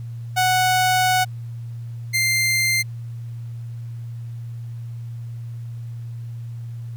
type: tone pair in turn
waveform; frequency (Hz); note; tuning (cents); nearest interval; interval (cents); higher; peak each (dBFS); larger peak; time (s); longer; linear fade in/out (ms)
sawtooth; 740 / 2093; F#5 / C7; 0 / 0; octave + tritone; 1800; second; -12 / -14; first; 0.36-1.25 / 2.13-2.83; first; 20
effects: added 117 Hz sine -29 dBFS peak until 6.96 s + pink hiss -57 dBFS RMS until 6.96 s